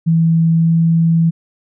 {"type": "tone with pitch glide", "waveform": "sine", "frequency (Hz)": [164.2, 165.15], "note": ["E3", "E3"], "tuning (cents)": [-6, 4], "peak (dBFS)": -9, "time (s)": [0.06, 1.31], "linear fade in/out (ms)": 20, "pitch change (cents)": 10, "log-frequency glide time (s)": [0.56, 0.72], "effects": []}